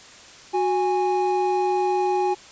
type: tone pair together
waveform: triangle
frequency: 367.7 / 825.5 Hz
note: F#4 / G#5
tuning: -11 / -11 cents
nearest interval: octave + major second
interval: 1400 cents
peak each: -20 dBFS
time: 0.53-2.35 s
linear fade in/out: 20 ms
effects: white hiss -45 dBFS RMS until 2.51 s + resampled to 16000 Hz